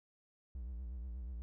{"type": "tone with vibrato", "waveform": "triangle", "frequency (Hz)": 61, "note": "B1", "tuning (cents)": -21, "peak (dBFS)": -39, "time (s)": [0.55, 1.42], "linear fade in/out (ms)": 0, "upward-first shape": "sine", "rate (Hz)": 8.3, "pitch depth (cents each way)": 140, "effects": []}